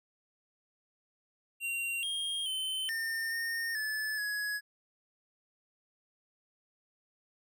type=tone with pitch steps; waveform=square; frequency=2758 / 3232 / 3068 / 1813 / 1834 / 1732 / 1679 Hz; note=F7 / G#7 / G7 / A#6 / A#6 / A6 / G#6; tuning=-22 / -48 / -38 / -49 / -29 / -28 / +18 cents; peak=-33 dBFS; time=1.6-4.61 s; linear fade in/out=50 ms; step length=430 ms; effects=none